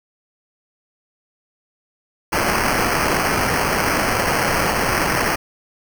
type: noise with sample-and-hold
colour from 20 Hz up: white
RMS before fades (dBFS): -19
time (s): 2.32-5.36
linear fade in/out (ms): 10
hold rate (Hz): 3675
effects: none